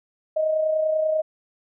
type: tone with amplitude modulation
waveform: sine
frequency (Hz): 626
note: D#5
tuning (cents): +10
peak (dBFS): -17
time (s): 0.36-1.22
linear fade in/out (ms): 10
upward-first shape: sine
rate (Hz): 30.2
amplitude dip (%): 45
effects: none